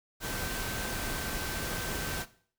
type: tone in noise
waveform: sine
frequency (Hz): 1549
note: G6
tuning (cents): -21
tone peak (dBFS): -42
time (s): 0.2-2.26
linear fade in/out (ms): 50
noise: pink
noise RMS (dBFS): -35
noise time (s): 0.2-2.26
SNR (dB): -10
effects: noise-tail reverb RT60 0.5 s tail -17 dB re dry